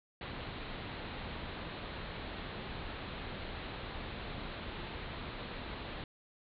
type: low-pass noise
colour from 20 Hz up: pink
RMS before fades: -43 dBFS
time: 0.21-6.04 s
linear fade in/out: 2 ms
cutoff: 4200 Hz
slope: 96 dB/octave
effects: none